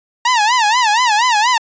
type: tone with vibrato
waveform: sawtooth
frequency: 917 Hz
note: A#5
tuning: 29 cents flat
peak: -7 dBFS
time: 0.25-1.58 s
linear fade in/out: 5 ms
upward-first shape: sine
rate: 4.2 Hz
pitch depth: 180 cents each way
effects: resampled to 16000 Hz